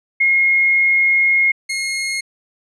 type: tone pair in turn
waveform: sine / sawtooth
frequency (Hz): 2151 / 2151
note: C7 / C7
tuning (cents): +47 / +47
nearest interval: unison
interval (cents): 0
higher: neither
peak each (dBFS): -11 / -16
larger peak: first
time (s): 0.2-1.52 / 1.69-2.21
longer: first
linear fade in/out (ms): 10
effects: resampled to 24000 Hz